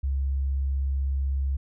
sine tone, 68 Hz, C#2, 33 cents flat, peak -23 dBFS, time 0.03-1.57 s, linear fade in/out 10 ms, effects none

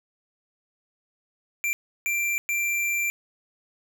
square tone bursts at uneven times, 2358 Hz, D7, 6 cents sharp, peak -24 dBFS, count 3, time 1.64-1.73 / 2.06-2.38 / 2.49-3.1 s, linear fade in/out 0 ms, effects none

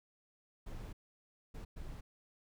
brown noise bursts at uneven times, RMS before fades -45 dBFS, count 3, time 0.66-0.93 / 1.54-1.65 / 1.76-2.01 s, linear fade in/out 10 ms, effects none

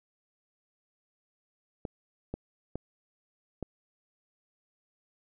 clicks, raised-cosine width 2 ms, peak -21 dBFS, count 4, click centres 1.852 / 2.34 / 2.756 / 3.627 s, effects none

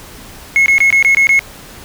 triangle tone bursts, 2176 Hz, C#7, 33 cents flat, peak -4 dBFS, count 7, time 0.56-1.392 s, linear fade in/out 0 ms, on 100 ms, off 22 ms, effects tanh soft clip ceiling -1 dBFS + pink hiss -35 dBFS RMS until 1.84 s

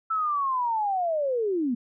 sine linear sweep, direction down, 1328 to 225.7 Hz, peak -23 dBFS, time 0.1-1.75 s, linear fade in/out 10 ms, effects none

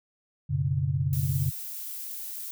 sine chord, F# suspended fourth, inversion none, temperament equal with one note detuned, 92.5 / 123.47 / 140.69 Hz, F#2 / B2 / C#3, 0 / 0 / +26 cents, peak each -30 / -30 / -26 dBFS, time 0.49-1.51 s, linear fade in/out 20 ms
violet noise, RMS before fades -37 dBFS, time 1.13-2.51 s, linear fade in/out 0 ms
effects none

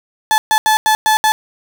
35% pulse tone bursts at uneven times, 866 Hz, A5, 28 cents flat, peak -8 dBFS, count 6, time 0.31-0.38 / 0.51-0.58 / 0.66-0.77 / 0.86-0.95 / 1.06-1.17 / 1.24-1.32 s, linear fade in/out 0 ms, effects none

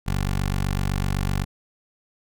15% pulse tone with notch filter, 47.89 Hz, G1, 40 cents flat, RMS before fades -24 dBFS, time 0.06-1.45 s, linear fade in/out 20 ms, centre 490 Hz, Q 1.9, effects none

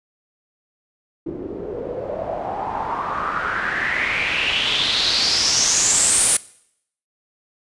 white noise with low-pass filter sweep, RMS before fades -21 dBFS, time 1.26-6.37 s, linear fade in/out 5 ms, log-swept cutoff 330 to 9800 Hz, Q 5.7, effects noise-tail reverb RT60 0.7 s tail -21 dB re dry + resampled to 24000 Hz

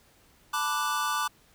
square chord, B minor seventh, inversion third, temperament equal, 880 / 987.8 / 1174.7 / 1480 Hz, A5 / B5 / D6 / F#6, 0 / 0 / 0 / 0 cents, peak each -35 / -35 / -30 / -34 dBFS, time 0.53-1.28 s, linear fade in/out 10 ms, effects pink hiss -61 dBFS RMS until 1.54 s

